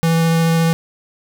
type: tone with vibrato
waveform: square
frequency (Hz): 164.81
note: E3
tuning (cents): 0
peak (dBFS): -13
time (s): 0.03-0.73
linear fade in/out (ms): 0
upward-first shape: triangle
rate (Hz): 14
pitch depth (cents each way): 9
effects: none